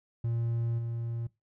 triangle tone with level steps, 116.54 Hz, A#2, in tune, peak -26 / -30 dBFS, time 0.24-1.27 s, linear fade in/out 5 ms, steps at 0.78 s, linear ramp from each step 10 ms, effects noise-tail reverb RT60 0.2 s tail -20 dB re dry

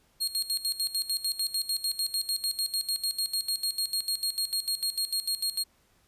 sawtooth tone with tremolo, 4265 Hz, C8, 32 cents sharp, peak -23 dBFS, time 0.2-5.64 s, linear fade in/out 20 ms, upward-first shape square, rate 6.7 Hz, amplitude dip 80%, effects pink hiss -66 dBFS RMS until 6.07 s + resampled to 32000 Hz

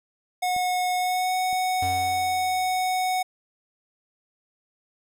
square tone with pitch glide, 728 to 740.7 Hz, F#5 to F#5, -28 to +2 cents, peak -23 dBFS, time 0.42-3.23 s, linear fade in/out 10 ms, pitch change +30 cents, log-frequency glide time 0.97-1.34 s
clicks, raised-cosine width 3 ms, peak -30 / -33 dBFS, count 2, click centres 0.564 / 1.529 s
square tone with exponential decay, 91.6 Hz, F#2, 17 cents flat, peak -30 dBFS, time 1.82-3.11 s, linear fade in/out 5 ms, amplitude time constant 280 ms
effects none

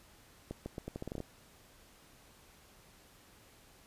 accelerating click train, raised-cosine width 2 ms, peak -26 dBFS, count 11, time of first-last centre 0.51-1.203 s, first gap 150 ms, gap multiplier 0.81, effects pink hiss -61 dBFS RMS until 3.86 s + resampled to 32000 Hz

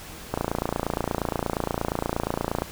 click train, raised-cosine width 1 ms, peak -10 dBFS, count 66, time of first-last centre 0.34-2.621 s, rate 28.5 Hz, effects pink hiss -41 dBFS RMS until 2.71 s

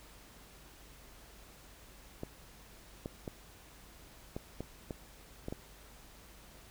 clicks, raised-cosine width 2 ms, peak -25 dBFS, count 8, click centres 2.234 / 3.059 / 3.278 / 4.365 / 4.606 / 4.908 / 5.484 / 5.525 s, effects added 50 Hz sine -59 dBFS peak until 6.7 s + pink hiss -57 dBFS RMS until 6.7 s

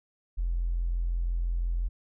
triangle tone with tanh clipping, 42.92 Hz, F1, 29 cents flat, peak -25 dBFS, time 0.37-1.89 s, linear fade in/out 20 ms, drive 2 dB, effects none

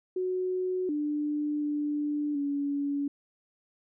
sine tone with pitch steps, 368.5 / 296.8 / 294.9 / 284 Hz, F#4 / D4 / D4 / C#4, -7 / +18 / +7 / +42 cents, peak -27 dBFS, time 0.16-3.08 s, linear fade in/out 5 ms, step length 730 ms, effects none

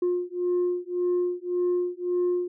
sine beating tone pair, 355.2 / 357 Hz, F4 / F4, +29 / +38 cents, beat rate 1.8 Hz, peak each -25 dBFS, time 0.02-2.48 s, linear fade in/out 5 ms, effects tanh soft clip ceiling -19 dBFS

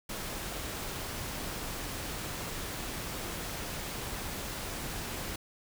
pink noise, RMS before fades -38 dBFS, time 0.09-5.36 s, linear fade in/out 5 ms, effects none

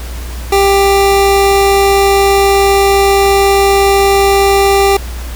25% pulse tone, 395.1 Hz, G4, 14 cents sharp, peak -3 dBFS, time 0.52-4.97 s, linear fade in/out 5 ms, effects added 60 Hz sine -20 dBFS peak until 5.35 s + pink hiss -30 dBFS RMS until 5.35 s

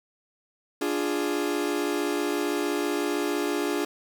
40% pulse chord, D diminished, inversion none, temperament equal, 293.7 / 349.2 / 415.3 Hz, D4 / F4 / Ab4, 0 / 0 / 0 cents, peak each -28 / -29 / -29 dBFS, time 0.81-3.85 s, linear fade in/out 5 ms, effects 10-bit

